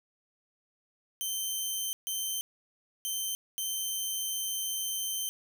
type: tone bursts at uneven times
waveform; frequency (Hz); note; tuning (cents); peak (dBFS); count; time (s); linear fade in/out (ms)
10% pulse; 3103; G7; -18; -23; 4; 1.21-1.93 / 2.07-2.41 / 3.05-3.35 / 3.58-5.29; 0
effects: none